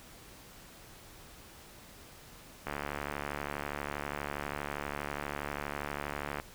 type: click train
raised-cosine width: 0.5 ms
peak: -20 dBFS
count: 271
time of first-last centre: 2.67-6.399 s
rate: 72.4 Hz
effects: pink hiss -53 dBFS RMS until 6.54 s